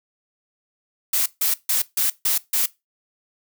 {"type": "noise bursts", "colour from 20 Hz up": "blue", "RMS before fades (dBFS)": -20, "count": 6, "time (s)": [1.13, 2.66], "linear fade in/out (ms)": 5, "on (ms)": 130, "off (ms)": 150, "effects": ["noise-tail reverb RT60 0.2 s tail -19 dB re dry"]}